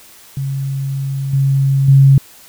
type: tone with level steps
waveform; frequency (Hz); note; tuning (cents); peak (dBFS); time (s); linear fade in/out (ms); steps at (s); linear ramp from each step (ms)
sine; 136.6; C#3; -25; -17 / -10 / -4; 0.37-2.18; 2; 1.33 / 1.88; 5
effects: white hiss -42 dBFS RMS until 2.48 s